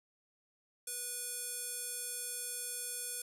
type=tone with band-pass filter; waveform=square; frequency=490 Hz; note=B4; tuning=14 cents flat; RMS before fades=-41 dBFS; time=0.87-3.22 s; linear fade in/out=5 ms; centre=9900 Hz; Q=3.1; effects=none